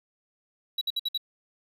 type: tone bursts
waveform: triangle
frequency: 3900 Hz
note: B7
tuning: 23 cents flat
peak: -24 dBFS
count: 5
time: 0.78-1.177 s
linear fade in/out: 5 ms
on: 33 ms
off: 58 ms
effects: none